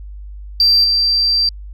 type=tone with level steps; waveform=sine; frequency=4699 Hz; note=D8; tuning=in tune; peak=-7 / -11 dBFS; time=0.6-1.49 s; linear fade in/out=2 ms; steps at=0.84 s; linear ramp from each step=2 ms; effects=tanh soft clip ceiling -5 dBFS + added 50 Hz sine -29 dBFS peak until 1.73 s